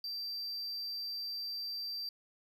triangle tone, 4690 Hz, D8, 3 cents flat, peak -36 dBFS, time 0.04-2.09 s, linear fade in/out 2 ms, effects none

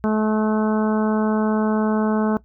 harmonic tone, 215.7 Hz, A3, 34 cents flat, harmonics 1 / 2 / 3 / 4 / 5 / 6 / 7, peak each -18 / -24 / -28 / -30 / -32 / -34 / -35 dBFS, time 0.04-2.37 s, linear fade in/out 0 ms, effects noise-tail reverb RT60 0.1 s tail -18 dB re dry + added 60 Hz sine -50 dBFS peak until 2.44 s

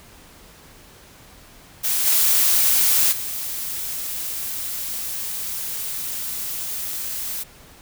blue noise with level steps, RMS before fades -21 / -17 / -28 dBFS, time 1.83-7.44 s, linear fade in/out 20 ms, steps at 2.05 / 3.11 s, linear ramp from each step 20 ms, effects pink hiss -47 dBFS RMS until 7.81 s

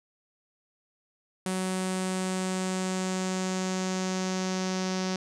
sawtooth tone with low-pass filter sweep, 186.5 Hz, F#3, 14 cents sharp, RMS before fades -30 dBFS, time 1.46-5.16 s, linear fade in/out 2 ms, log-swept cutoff 9200 to 5700 Hz, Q 3.2, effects none

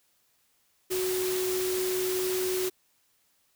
sine tone in noise, 370 Hz, F#4, in tune, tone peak -27 dBFS, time 0.9-2.7 s, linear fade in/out 20 ms, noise white, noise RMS -34 dBFS, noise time 0.9-2.7 s, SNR +4 dB, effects white hiss -69 dBFS RMS until 3.55 s

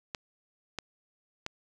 clicks, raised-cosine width 0.2 ms, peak -17 dBFS, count 3, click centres 0.148 / 0.787 / 1.464 s, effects none

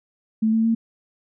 sine tone with pitch steps, 220 / 223.6 / 227.2 Hz, A3 / A3 / A#3, 0 / +28 / -44 cents, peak -16 dBFS, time 0.42-0.75 s, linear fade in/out 10 ms, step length 110 ms, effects none

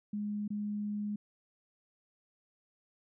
sine tone with dropouts, 207.7 Hz, G#3, in tune, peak -33 dBFS, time 0.13-1.16 s, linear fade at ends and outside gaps 5 ms, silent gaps 0.479-0.503 s, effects none

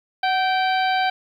harmonic tone with a mistuned harmonic, 778 Hz, G5, 13 cents flat, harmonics 1 / 2 / 3 / 4 / 5 / 6, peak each -19 / -25 / -29 / -31 / -33 / -35 dBFS, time 0.23-1.1 s, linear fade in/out 5 ms, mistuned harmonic 1, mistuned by -64 cents, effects 9-bit

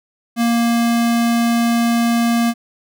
square tone, 233.9 Hz, A#3, 6 cents sharp, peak -14 dBFS, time 0.36-2.54 s, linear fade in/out 50 ms, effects none

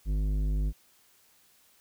sine tone with tanh clipping, 51 Hz, G#1, 31 cents flat, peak -27 dBFS, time 0.05-0.73 s, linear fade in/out 50 ms, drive 12 dB, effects white hiss -63 dBFS RMS until 1.8 s

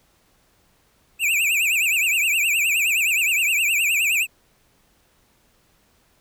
square tone with vibrato, 2540 Hz, D#7, 35 cents sharp, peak -18 dBFS, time 1.19-4.27 s, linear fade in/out 50 ms, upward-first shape triangle, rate 9.6 Hz, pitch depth 200 cents each way, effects pink hiss -61 dBFS RMS until 6.2 s

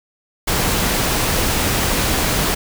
pink noise, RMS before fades -18 dBFS, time 0.47-2.55 s, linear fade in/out 10 ms, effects none

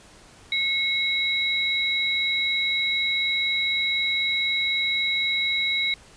sine tone pair together, 2176 / 3874 Hz, C#7 / B7, -33 / -34 cents, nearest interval minor seventh, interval 999 cents, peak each -24 dBFS, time 0.52-5.94 s, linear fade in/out 2 ms, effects pink hiss -50 dBFS RMS until 6.16 s + resampled to 22050 Hz

